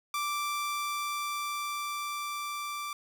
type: tone with level ramp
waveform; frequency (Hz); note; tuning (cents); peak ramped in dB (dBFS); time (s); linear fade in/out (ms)
sawtooth; 1173; D6; -2; -26 to -31; 0.14-2.93; 2
effects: none